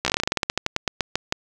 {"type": "slowing click train", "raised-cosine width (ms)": 0.2, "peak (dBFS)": -3, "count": 21, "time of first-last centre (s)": [0.05, 1.324], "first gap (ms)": 14, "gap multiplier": 1.14, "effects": []}